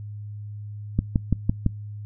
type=click train; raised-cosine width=5 ms; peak=-7 dBFS; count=5; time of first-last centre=0.99-1.663 s; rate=5.94 Hz; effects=noise-tail reverb RT60 0.3 s tail -26 dB re dry + added 104 Hz sine -33 dBFS peak until 2.05 s